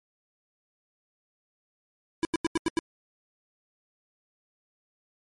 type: tone bursts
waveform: square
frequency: 329.6 Hz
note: E4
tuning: in tune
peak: -23 dBFS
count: 6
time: 2.23-2.79 s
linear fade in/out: 0 ms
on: 20 ms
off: 88 ms
effects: MP3 48 kbps